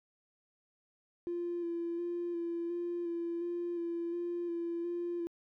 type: tone with vibrato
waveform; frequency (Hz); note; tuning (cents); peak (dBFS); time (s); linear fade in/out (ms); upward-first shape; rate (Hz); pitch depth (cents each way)
triangle; 343.2; F4; -30; -30; 1.27-5.27; 0; square; 1.4; 18
effects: tanh soft clip ceiling -31 dBFS